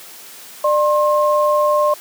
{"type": "tone pair together", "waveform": "sine", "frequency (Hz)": [596.9, 1066], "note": ["D5", "C6"], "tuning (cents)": [28, 32], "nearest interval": "minor seventh", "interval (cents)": 1004, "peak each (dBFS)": [-14, -16], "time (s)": [0.64, 1.94], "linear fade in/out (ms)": 5, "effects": ["white hiss -38 dBFS RMS until 2 s", "high-pass 200 Hz 12 dB/octave"]}